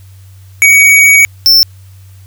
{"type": "tone pair in turn", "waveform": "square", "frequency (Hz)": [2253, 5359], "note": ["C#7", "E8"], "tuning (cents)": [28, 28], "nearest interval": "octave + minor third", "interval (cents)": 1500, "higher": "second", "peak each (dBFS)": -3, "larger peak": "neither", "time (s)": [[0.62, 1.25], [1.46, 1.63]], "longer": "first", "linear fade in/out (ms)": 0, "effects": ["added 95 Hz sine -33 dBFS peak until 2.26 s", "white hiss -48 dBFS RMS until 2.26 s"]}